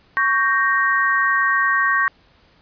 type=chord; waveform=sine; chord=G diminished; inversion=second; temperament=equal with one note detuned; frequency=1116.4 / 1568 / 1864.7 Hz; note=Db6 / G6 / Bb6; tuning=+12 / 0 / 0 cents; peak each=-19 / -20 / -19 dBFS; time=0.17-2.08 s; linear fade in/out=0 ms; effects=pink hiss -55 dBFS RMS until 2.61 s + resampled to 11025 Hz